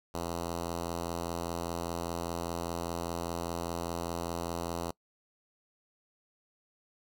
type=tone with notch filter; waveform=5% pulse; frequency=85 Hz; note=F2; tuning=46 cents flat; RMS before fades=-36 dBFS; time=0.14-4.91 s; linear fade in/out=5 ms; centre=2300 Hz; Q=1.6; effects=noise-tail reverb RT60 0.1 s tail -25 dB re dry